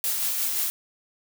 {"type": "noise with tremolo", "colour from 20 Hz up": "blue", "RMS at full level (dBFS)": -25, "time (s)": [0.04, 0.7], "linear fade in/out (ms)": 0, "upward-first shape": "sine", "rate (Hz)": 5.7, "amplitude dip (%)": 30, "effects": []}